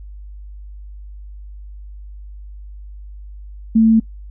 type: tone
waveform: sine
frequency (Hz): 223.1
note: A3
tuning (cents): +24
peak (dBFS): -8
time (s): 3.75-4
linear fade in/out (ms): 10
effects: noise-tail reverb RT60 0.1 s tail -25 dB re dry + added 50 Hz sine -32 dBFS peak until 4.3 s